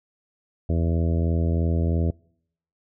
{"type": "harmonic tone", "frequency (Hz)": 83, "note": "E2", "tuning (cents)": 12, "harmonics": [1, 2, 3, 4, 5, 6, 7, 8], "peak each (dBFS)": [-21, -27, -31, -33, -35, -37, -38, -39], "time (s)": [0.69, 2.11], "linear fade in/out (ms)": 5, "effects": ["noise-tail reverb RT60 0.7 s tail -26 dB re dry"]}